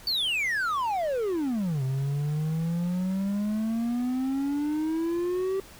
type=exponential two-way sweep; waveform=triangle; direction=down then up; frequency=4619 to 130 to 389.8 Hz; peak=-23 dBFS; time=0.07-5.6 s; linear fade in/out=2 ms; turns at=1.83 s; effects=pink hiss -49 dBFS RMS until 5.79 s